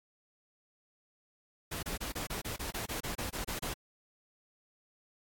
pink noise bursts, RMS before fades -38 dBFS, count 14, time 1.71-3.741 s, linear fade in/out 10 ms, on 120 ms, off 27 ms, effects AAC 64 kbps

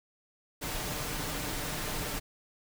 pink noise with comb filter, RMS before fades -35 dBFS, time 0.61-2.2 s, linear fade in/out 20 ms, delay 6.7 ms, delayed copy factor +0.5, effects none

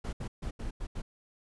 brown noise bursts at uneven times, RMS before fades -36 dBFS, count 6, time 0.04-0.13 / 0.2-0.28 / 0.42-0.51 / 0.59-0.71 / 0.8-0.87 / 0.95-1.02 s, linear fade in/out 10 ms, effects resampled to 24000 Hz

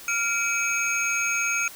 sine tone cluster, 1392 / 2311 / 2544 / 6540 Hz, F6 / D7 / D#7 / G#8, -6 / -28 / +38 / -28 cents, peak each -28 dBFS, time 0.08-1.68 s, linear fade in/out 2 ms, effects white hiss -43 dBFS RMS until 1.75 s

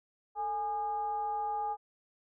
sine tone with frequency modulation, 829 Hz, G#5, 3 cents flat, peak -31 dBFS, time 0.35-1.77 s, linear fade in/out 50 ms, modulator 386 Hz, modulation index 0.44, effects none

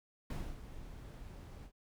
brown noise with ADSR envelope, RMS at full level -38 dBFS, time 0.3-1.72 s, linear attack 4 ms, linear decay 260 ms, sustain -11 dB, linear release 81 ms, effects none

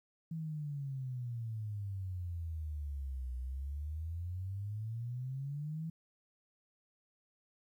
sine exponential two-way sweep, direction down then up, 164.81 to 61.74 to 164.81 Hz, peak -37 dBFS, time 0.31-5.9 s, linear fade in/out 5 ms, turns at 3.35 s, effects 12-bit

